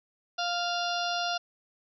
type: harmonic tone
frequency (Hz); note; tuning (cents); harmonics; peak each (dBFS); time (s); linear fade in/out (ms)
698.5; F5; 0; 1 / 2 / 4 / 5 / 6 / 7 / 8; -31 / -34 / -37 / -38 / -39 / -39 / -40; 0.38-1.38; 10
effects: none